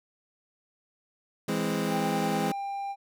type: chord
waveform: 25% pulse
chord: E augmented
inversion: none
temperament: equal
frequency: 164.81 / 207.7 / 261.6 Hz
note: E3 / G#3 / B#3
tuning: 0 / 0 / 0 cents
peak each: -28 / -26 / -29 dBFS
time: 1.48-2.52 s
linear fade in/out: 5 ms
type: tone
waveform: triangle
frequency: 795 Hz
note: G5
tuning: 24 cents sharp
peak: -29 dBFS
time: 1.87-2.96 s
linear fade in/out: 50 ms
effects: none